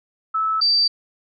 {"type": "tone pair in turn", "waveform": "sine", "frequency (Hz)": [1306, 4654], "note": ["E6", "D8"], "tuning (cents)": [-17, -17], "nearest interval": "octave + minor seventh", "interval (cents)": 2200, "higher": "second", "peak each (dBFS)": [-18, -14], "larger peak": "second", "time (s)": [[0.34, 0.61], [0.61, 0.88]], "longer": "neither", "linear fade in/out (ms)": 10, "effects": []}